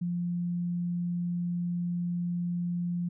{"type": "tone", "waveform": "sine", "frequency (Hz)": 174.61, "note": "F3", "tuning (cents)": 0, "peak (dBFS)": -28, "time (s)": [0.01, 3.09], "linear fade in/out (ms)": 10, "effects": []}